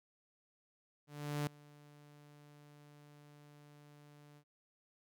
sawtooth tone with ADSR envelope, 146.83 Hz, D3, in tune, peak -30 dBFS, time 1.07-4.44 s, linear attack 400 ms, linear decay 4 ms, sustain -24 dB, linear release 70 ms, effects none

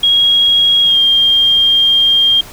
sine tone with pitch glide, 3291 to 3207 Hz, G#7 to G7, -16 to +39 cents, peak -7 dBFS, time 0.03-2.41 s, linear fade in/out 5 ms, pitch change -45 cents, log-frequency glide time 0.83-0.98 s, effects pink hiss -34 dBFS RMS until 2.52 s

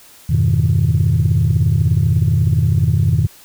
sine chord, F half-diminished seventh, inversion none, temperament equal, 87.31 / 103.83 / 123.47 / 155.56 Hz, F2 / Ab2 / Cb3 / Eb3, 0 / 0 / 0 / 0 cents, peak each -16 dBFS, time 0.29-3.27 s, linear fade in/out 10 ms, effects tanh soft clip ceiling -5 dBFS + white hiss -44 dBFS RMS until 3.44 s

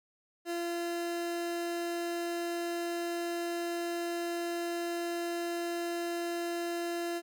30% pulse tone, 342.7 Hz, F4, 33 cents flat, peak -30 dBFS, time 0.45-7.22 s, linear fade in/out 50 ms, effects none

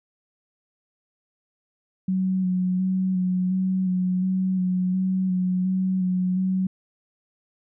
sine tone with vibrato, 185.3 Hz, F#3, 3 cents sharp, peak -20 dBFS, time 2.08-6.67 s, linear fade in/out 5 ms, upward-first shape square, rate 1.4 Hz, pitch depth 20 cents each way, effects none

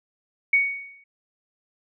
sine tone with exponential decay, 2233 Hz, C#7, 12 cents sharp, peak -13 dBFS, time 0.53-1.04 s, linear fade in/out 5 ms, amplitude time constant 110 ms, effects none

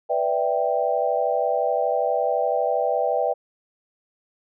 sine chord, E minor seventh, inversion second, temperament equal, 493.9 / 587.3 / 659.3 / 784 Hz, B4 / D5 / E5 / G5, 0 / 0 / 0 / 0 cents, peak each -25 dBFS, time 0.09-3.34 s, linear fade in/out 20 ms, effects none

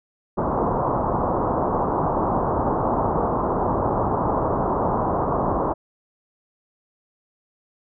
white low-pass noise, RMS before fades -22 dBFS, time 0.37-5.74 s, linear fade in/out 20 ms, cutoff 1100 Hz, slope 48 dB/octave, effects none

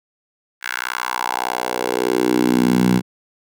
10% pulse tone with high-pass filter sweep, 61.74 Hz, B1, in tune, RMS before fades -19 dBFS, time 0.61-3.02 s, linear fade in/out 50 ms, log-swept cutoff 1700 to 160 Hz, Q 2.8, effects none

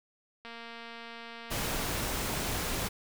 click train, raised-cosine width 0.3 ms, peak -29 dBFS, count 318, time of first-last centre 0.45-1.816 s, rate 232 Hz
pink noise, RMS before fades -33 dBFS, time 1.5-2.89 s, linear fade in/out 20 ms
effects none

